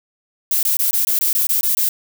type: noise bursts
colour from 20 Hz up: violet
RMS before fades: -17 dBFS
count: 10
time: 0.51-1.89 s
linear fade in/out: 2 ms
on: 120 ms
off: 20 ms
effects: none